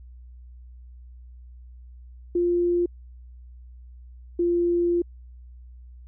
sine tone pair in turn, 349.2 / 346.4 Hz, F4 / F4, 0 / -14 cents, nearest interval unison, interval 14 cents, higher first, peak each -19 dBFS, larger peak neither, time 2.35-2.86 / 4.39-5.02 s, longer second, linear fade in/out 5 ms, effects added 61 Hz sine -42 dBFS peak until 6.07 s

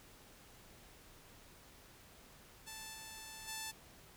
5% pulse tone with level steps, 880 Hz, A5, in tune, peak -35 / -37 / -30 dBFS, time 2.66-3.72 s, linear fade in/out 20 ms, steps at 2.93 / 3.47 s, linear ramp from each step 20 ms, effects pink hiss -60 dBFS RMS until 4.16 s

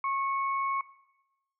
sine tone pair together, 1090.1 / 2217 Hz, C#6 / C#7, -29 / 0 cents, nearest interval octave, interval 1229 cents, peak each -28 / -37 dBFS, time 0.04-0.81 s, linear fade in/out 2 ms, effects noise-tail reverb RT60 0.9 s tail -17 dB re dry

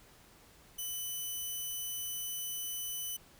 5% pulse tone, 3000 Hz, F#7, 23 cents sharp, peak -28 dBFS, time 0.78-3.17 s, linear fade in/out 10 ms, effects pink hiss -60 dBFS RMS until 3.39 s

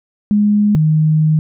sine tone pair in turn, 207.7 / 155.47 Hz, G#3 / D#3, 0 / -1 cents, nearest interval perfect fourth, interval 501 cents, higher first, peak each -9 dBFS, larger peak neither, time 0.31-0.75 / 0.75-1.39 s, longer second, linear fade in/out 0 ms, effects none

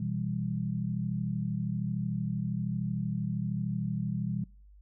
sine chord, E minor, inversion second, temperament just, 123.61 / 164.81 / 197.78 Hz, B2 / E3 / G3, +2 / 0 / +16 cents, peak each -34 dBFS, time 0-4.44 s, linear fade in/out 5 ms, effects noise-tail reverb RT60 0.4 s tail -24 dB re dry + added 50 Hz sine -52 dBFS peak until 4.81 s

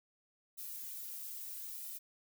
violet noise with flanger, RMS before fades -45 dBFS, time 0.57-1.99 s, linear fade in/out 20 ms, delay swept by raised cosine 1.8 to 2.73 ms, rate 0.76 Hz, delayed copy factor -0.95, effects none

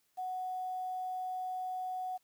sine tone with quantisation, 740 Hz, F#5, in tune, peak -35 dBFS, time 0.17-2.18 s, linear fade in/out 20 ms, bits 10, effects white hiss -75 dBFS RMS until 2.23 s

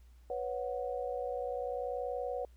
sine chord, B suspended second, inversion none, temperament equal with one note detuned, 493.9 / 554.4 / 735.3 Hz, B4 / C#5 / F#5, 0 / 0 / -11 cents, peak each -37 / -39 / -40 dBFS, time 0.3-2.45 s, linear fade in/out 2 ms, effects added 60 Hz sine -55 dBFS peak until 2.56 s + pink hiss -72 dBFS RMS until 2.56 s

